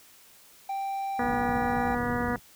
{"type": "tone", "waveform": "triangle", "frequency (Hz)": 784, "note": "G5", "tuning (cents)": 0, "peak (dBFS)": -27, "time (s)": [0.69, 1.95], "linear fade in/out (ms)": 5}
{"type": "low-pass noise", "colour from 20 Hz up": "white", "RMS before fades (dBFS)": -37, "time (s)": [1.18, 2.4], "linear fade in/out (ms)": 50, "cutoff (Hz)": 190, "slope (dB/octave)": 12}
{"type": "harmonic tone", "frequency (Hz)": 242.3, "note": "B3", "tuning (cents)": -33, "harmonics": [1, 2, 3, 4, 5, 6, 7, 8], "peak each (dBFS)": [-30, -33, -35, -36, -37, -38, -38, -39], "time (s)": [1.19, 2.36], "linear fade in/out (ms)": 2}
{"effects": ["white hiss -55 dBFS RMS until 2.55 s"]}